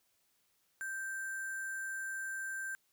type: tone with sample-and-hold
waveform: sine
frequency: 1568 Hz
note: G6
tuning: in tune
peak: -37 dBFS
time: 0.81-2.75 s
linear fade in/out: 0 ms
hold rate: 8820 Hz
effects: white hiss -75 dBFS RMS until 2.92 s

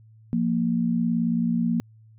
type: tone pair together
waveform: sine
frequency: 174.7 / 233.2 Hz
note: F3 / A#3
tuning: +1 / +1 cents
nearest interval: perfect fourth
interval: 500 cents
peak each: -25 / -22 dBFS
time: 0.33-1.8 s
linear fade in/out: 0 ms
effects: added 110 Hz sine -49 dBFS peak until 2.18 s

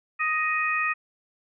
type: harmonic tone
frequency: 624 Hz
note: D#5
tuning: 5 cents sharp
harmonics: 2 / 3 / 4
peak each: -27 / -27 / -27 dBFS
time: 0.19-0.94 s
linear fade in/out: 20 ms
effects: none

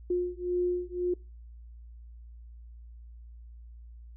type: beating tone pair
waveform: sine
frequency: 355.7 / 357.6 Hz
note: F4 / F4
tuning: +32 / +41 cents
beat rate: 1.9 Hz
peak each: -30 dBFS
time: 0.1-1.14 s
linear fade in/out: 5 ms
effects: noise-tail reverb RT60 0.3 s tail -24 dB re dry + added 58 Hz sine -45 dBFS peak until 4.16 s

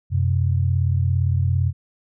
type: tone pair together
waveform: sine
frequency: 90.7 / 128.27 Hz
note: F#2 / C3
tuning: -34 / -34 cents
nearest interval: tritone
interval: 600 cents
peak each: -18 / -21 dBFS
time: 0.1-1.73 s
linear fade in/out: 50 ms
effects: none

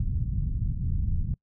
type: low-pass noise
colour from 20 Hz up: pink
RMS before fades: -27 dBFS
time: 0-1.34 s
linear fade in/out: 5 ms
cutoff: 150 Hz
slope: 24 dB/octave
effects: noise-tail reverb RT60 0.1 s tail -25 dB re dry

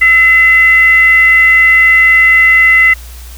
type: tone with frequency modulation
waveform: sine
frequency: 2031 Hz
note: B6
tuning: 48 cents sharp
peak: -3 dBFS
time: 0.01-2.94 s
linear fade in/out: 10 ms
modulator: 708 Hz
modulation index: 0.32
effects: added 60 Hz sine -27 dBFS peak until 3.37 s + white hiss -36 dBFS RMS until 3.37 s

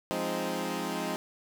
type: chord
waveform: 15% pulse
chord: F minor seventh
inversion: none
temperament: equal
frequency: 174.61 / 207.7 / 261.6 / 311.1 Hz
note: F3 / Ab3 / C4 / Eb4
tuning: 0 / 0 / 0 / 0 cents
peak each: -30 dBFS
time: 0.11-1.16 s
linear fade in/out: 0 ms
effects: none

